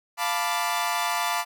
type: chord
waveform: sawtooth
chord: B half-diminished seventh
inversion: second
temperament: equal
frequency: 698.5 / 880 / 987.8 / 1174.7 Hz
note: F5 / A5 / B5 / D6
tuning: 0 / 0 / 0 / 0 cents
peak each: -26 dBFS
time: 0.17-1.45 s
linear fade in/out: 50 ms
effects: none